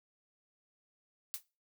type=noise with exponential decay; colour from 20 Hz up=blue; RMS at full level=-34 dBFS; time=1.34-1.43 s; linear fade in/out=0 ms; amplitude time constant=18 ms; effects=noise-tail reverb RT60 0.3 s tail -21 dB re dry